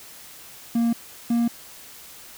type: tone pair in turn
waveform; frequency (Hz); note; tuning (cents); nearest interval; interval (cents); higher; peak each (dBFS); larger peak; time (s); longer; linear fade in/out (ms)
triangle; 233.1 / 235.1; A#3 / A#3; 0 / +15; unison; 15; second; -16; neither; 0.75-0.93 / 1.3-1.48; neither; 5
effects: white hiss -44 dBFS RMS until 2.37 s